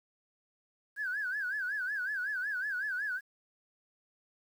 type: tone with vibrato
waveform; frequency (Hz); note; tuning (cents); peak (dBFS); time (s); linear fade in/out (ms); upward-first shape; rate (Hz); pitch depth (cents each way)
sine; 1586; G6; +20; -31; 0.96-3.21; 50; sine; 5.4; 150
effects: tanh soft clip ceiling -27 dBFS + 10-bit